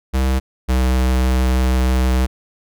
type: tone pair in turn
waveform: square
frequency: 65.41 / 63.84 Hz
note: C2 / C2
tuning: 0 / -42 cents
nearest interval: unison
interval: 42 cents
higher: first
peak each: -15 / -14 dBFS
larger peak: second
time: 0.13-0.4 / 0.68-2.27 s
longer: second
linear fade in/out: 20 ms
effects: none